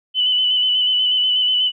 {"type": "tone with vibrato", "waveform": "sine", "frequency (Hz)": 3000, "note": "F#7", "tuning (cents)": 23, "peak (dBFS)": -14, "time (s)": [0.14, 1.72], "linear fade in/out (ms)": 50, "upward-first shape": "square", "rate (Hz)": 8.2, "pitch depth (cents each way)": 22, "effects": []}